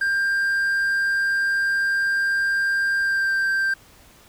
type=tone with pitch glide; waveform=triangle; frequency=1592 to 1575.5 Hz; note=G6 to G6; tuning=+26 to +8 cents; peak=-17 dBFS; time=0.01-3.74 s; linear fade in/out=5 ms; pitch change=-18 cents; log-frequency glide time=2.98-3.33 s; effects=pink hiss -51 dBFS RMS until 4.28 s